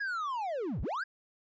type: linear two-way sweep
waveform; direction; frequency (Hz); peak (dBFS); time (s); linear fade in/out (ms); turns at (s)
triangle; down then up; 1686 to 34.65 to 1686; -30; 0-1.04; 10; 0.82
effects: resampled to 16000 Hz